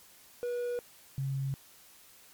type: tone pair in turn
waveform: triangle / sine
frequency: 485 / 135.85 Hz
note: B4 / C#3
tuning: -31 / -35 cents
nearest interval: octave + minor seventh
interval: 2204 cents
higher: first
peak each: -29 / -30 dBFS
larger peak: first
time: 0.43-0.79 / 1.18-1.54 s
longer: neither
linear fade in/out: 0 ms
effects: white hiss -57 dBFS RMS until 2.33 s + MP3 96 kbps